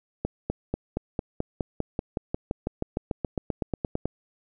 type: accelerating click train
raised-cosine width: 2 ms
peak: -13 dBFS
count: 24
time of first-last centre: 0.25-4.056 s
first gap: 250 ms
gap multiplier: 0.96
effects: none